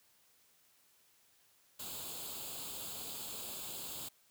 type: noise with comb filter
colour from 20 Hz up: white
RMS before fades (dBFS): -44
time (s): 1.79-4.09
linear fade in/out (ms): 10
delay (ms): 0.26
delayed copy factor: +0.75
effects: white hiss -69 dBFS RMS until 4.3 s + high-pass 60 Hz 12 dB/octave